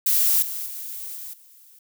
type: noise with level steps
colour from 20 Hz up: violet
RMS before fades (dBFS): -19 / -30 / -34 / -36 / -51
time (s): 0.06-1.79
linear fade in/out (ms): 5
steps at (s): 0.42 / 0.66 / 1.15 / 1.33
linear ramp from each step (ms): 5
effects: none